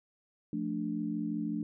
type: chord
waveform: sine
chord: D minor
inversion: first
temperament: equal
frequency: 174.61 / 220 / 293.7 Hz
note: F3 / A3 / D4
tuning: 0 / 0 / 0 cents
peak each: -38 / -35 / -35 dBFS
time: 0.53-1.63 s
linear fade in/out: 2 ms
effects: none